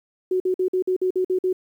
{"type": "tone bursts", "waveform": "sine", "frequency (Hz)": 370, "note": "F#4", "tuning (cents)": 0, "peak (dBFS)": -18, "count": 9, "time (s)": [0.31, 1.529], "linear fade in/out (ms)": 5, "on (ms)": 91, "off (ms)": 50, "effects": ["9-bit"]}